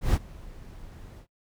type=noise with ADSR envelope; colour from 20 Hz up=brown; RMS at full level=-20 dBFS; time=0.01-1.27 s; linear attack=130 ms; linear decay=43 ms; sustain=-24 dB; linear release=81 ms; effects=noise-tail reverb RT60 0.1 s tail -22 dB re dry